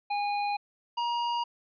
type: tone pair in turn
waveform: square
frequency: 819 / 948.4 Hz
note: G#5 / A#5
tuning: -24 / +30 cents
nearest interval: minor third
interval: 254 cents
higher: second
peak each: -28 dBFS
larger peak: neither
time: 0.1-0.57 / 0.97-1.44 s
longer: neither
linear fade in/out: 10 ms
effects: resampled to 11025 Hz